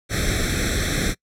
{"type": "noise with comb filter", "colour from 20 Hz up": "pink", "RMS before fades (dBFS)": -22, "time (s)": [0.09, 1.15], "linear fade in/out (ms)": 50, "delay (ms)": 0.52, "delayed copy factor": 1, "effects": ["noise-tail reverb RT60 0.1 s tail -24 dB re dry", "low-pass 10000 Hz 12 dB/octave"]}